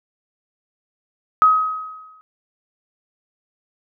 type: tone with exponential decay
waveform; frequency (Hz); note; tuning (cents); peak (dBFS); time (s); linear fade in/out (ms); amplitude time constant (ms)
sine; 1267; D#6; +31; -7; 1.42-2.21; 0; 170
effects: none